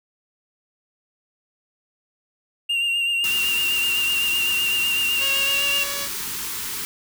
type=tone with vibrato; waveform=triangle; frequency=2783 Hz; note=F7; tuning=7 cents flat; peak=-18 dBFS; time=2.69-5.84 s; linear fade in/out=10 ms; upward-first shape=triangle; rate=7.9 Hz; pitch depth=36 cents each way
type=band-stop noise; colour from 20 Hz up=white; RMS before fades=-29 dBFS; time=3.24-6.85 s; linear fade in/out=0 ms; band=470 to 860 Hz; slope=96 dB/octave
type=tone with pitch glide; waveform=5% pulse; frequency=548 to 564.4 Hz; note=C#5 to C#5; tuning=-20 to +31 cents; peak=-17 dBFS; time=5.18-6.09 s; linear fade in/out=50 ms; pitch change=+51 cents; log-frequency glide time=5.39-5.66 s
effects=none